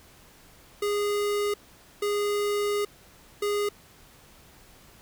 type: tone bursts at uneven times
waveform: square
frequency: 411.4 Hz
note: G#4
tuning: 16 cents flat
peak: -25 dBFS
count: 3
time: 0.82-1.54 / 2.02-2.85 / 3.42-3.69 s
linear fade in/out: 5 ms
effects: pink hiss -54 dBFS RMS until 5.01 s